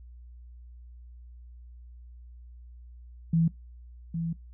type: tone pair in turn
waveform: sine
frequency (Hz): 164.81 / 166.15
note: E3 / E3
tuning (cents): 0 / +14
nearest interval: unison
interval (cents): 14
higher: second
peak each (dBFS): -20 / -28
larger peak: first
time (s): 3.33-3.48 / 4.14-4.33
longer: second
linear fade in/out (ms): 5
effects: noise-tail reverb RT60 0.2 s tail -22 dB re dry + added 60 Hz sine -45 dBFS peak until 4.53 s